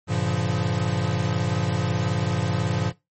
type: chord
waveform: square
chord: G half-diminished seventh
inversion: none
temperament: equal with one note detuned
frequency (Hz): 98 / 116.54 / 141.99 / 174.61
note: G2 / Bb2 / Db3 / F3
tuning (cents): 0 / 0 / +42 / 0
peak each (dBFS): -28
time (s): 0.07-2.93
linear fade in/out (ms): 50
effects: noise-tail reverb RT60 0.2 s tail -19 dB re dry + MP3 32 kbps